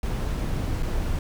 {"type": "noise with dropouts", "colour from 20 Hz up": "brown", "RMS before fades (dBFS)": -26, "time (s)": [0.03, 1.19], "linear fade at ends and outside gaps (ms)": 2, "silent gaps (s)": [0.826, 0.83], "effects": []}